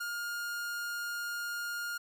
45% pulse tone, 1416 Hz, F6, 23 cents sharp, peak -35 dBFS, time 0-1.98 s, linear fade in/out 10 ms, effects none

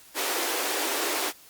pink high-pass noise, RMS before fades -28 dBFS, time 0.14-1.33 s, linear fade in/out 50 ms, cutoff 300 Hz, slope 48 dB/octave, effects white hiss -52 dBFS RMS until 1.49 s + Opus 48 kbps

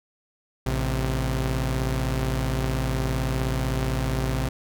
sawtooth tone pair together, 55.7 / 130.81 Hz, A1 / C3, +22 / 0 cents, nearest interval octave + minor third, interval 1478 cents, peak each -22 dBFS, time 0.66-4.49 s, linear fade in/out 5 ms, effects none

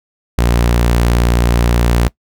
sawtooth tone, 59 Hz, A#1, 22 cents sharp, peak -6 dBFS, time 0.38-2.08 s, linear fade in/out 0 ms, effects noise-tail reverb RT60 0.1 s tail -21 dB re dry

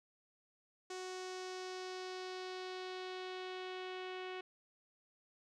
sawtooth tone with low-pass filter sweep, 370 Hz, F#4, in tune, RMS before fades -45 dBFS, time 0.9-4.41 s, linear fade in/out 5 ms, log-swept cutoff 6600 to 2900 Hz, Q 2, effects none

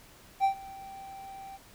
triangle tone with ADSR envelope, 780 Hz, G5, 9 cents flat, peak -18 dBFS, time 0.4-1.58 s, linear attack 41 ms, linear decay 100 ms, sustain -22 dB, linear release 26 ms, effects pink hiss -55 dBFS RMS until 1.74 s

